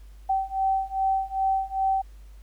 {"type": "beating tone pair", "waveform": "sine", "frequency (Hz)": [770, 772.5], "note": ["G5", "G5"], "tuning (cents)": [-31, -26], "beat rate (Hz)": 2.5, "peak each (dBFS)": [-26, -25], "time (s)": [0.29, 2.02], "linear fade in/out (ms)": 10, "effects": ["added 50 Hz sine -43 dBFS peak until 2.42 s", "pink hiss -62 dBFS RMS until 2.42 s"]}